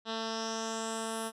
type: tone with low-pass filter sweep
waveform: 10% pulse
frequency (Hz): 224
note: A3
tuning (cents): +31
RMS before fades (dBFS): -36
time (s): 0.05-1.32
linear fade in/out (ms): 50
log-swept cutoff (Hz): 4100 to 11000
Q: 3.9
effects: none